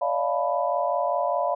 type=tone cluster; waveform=sine; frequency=571 / 616 / 696 / 873 / 990 Hz; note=D5 / D#5 / F5 / A5 / B5; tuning=-49 / -17 / -6 / -14 / +4 cents; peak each=-27 / -30 / -26 / -34 / -28 dBFS; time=0.01-1.55 s; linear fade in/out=10 ms; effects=none